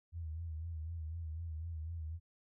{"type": "tone with vibrato", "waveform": "sine", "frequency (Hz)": 81.2, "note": "E2", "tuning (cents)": -26, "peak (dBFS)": -39, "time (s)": [0.12, 2.2], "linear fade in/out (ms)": 50, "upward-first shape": "sine", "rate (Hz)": 4, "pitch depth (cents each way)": 76, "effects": []}